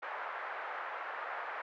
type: band-pass noise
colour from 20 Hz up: white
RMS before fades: -41 dBFS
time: 0.02-1.62 s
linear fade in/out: 10 ms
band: 570 to 1700 Hz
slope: 24 dB/octave
effects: none